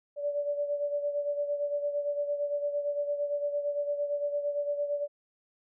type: beating tone pair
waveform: sine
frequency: 578 / 586.8 Hz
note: D5 / D5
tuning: -28 / -2 cents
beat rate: 8.8 Hz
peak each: -29 / -36 dBFS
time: 0.16-5.08 s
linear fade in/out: 50 ms
effects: none